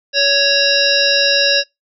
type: harmonic tone with a mistuned harmonic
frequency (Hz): 554.4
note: C#5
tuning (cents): 0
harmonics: 1 / 3 / 5 / 7 / 9 / 10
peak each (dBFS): -18 / -18 / -18 / -18 / -18 / -18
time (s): 0.13-1.64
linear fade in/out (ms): 50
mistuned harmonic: 1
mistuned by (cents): +27
effects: noise-tail reverb RT60 0.2 s tail -26 dB re dry